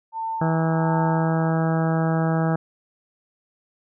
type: tone with tremolo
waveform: sine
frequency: 897 Hz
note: A5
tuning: 33 cents sharp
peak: -24 dBFS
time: 0.12-1.52 s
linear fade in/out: 50 ms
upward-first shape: sine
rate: 1.4 Hz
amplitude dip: 80%
type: harmonic tone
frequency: 162.3 Hz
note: E3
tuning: 27 cents flat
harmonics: 1 / 2 / 3 / 4 / 5 / 6 / 7 / 8 / 9 / 10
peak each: -20 / -28 / -30 / -29 / -30 / -38 / -39 / -34 / -39 / -37 dBFS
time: 0.41-2.56 s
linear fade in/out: 5 ms
effects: none